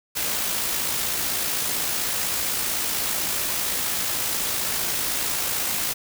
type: noise with amplitude modulation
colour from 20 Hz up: white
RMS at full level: -24 dBFS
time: 0.15-5.94 s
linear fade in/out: 20 ms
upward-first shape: sine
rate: 55.8 Hz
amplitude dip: 30%
effects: none